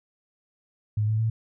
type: tone with pitch steps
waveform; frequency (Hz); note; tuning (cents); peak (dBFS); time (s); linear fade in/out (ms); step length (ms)
sine; 106.2 / 109.06 / 112; G#2 / A2 / A2; +39 / -15 / +31; -21; 0.97-1.3; 5; 110
effects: none